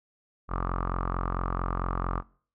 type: tone with low-pass filter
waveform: sawtooth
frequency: 44.46 Hz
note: F1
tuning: 32 cents sharp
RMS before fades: -30 dBFS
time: 0.48-2.23 s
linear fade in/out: 50 ms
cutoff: 1200 Hz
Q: 8.4
effects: noise-tail reverb RT60 0.5 s tail -24 dB re dry